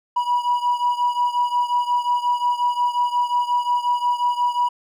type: beating tone pair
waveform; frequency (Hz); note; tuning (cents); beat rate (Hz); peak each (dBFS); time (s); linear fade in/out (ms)
triangle; 971 / 976.6; B5 / B5; -30 / -20; 5.6; -17 / -20; 0.16-4.69; 10
effects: tanh soft clip ceiling -11 dBFS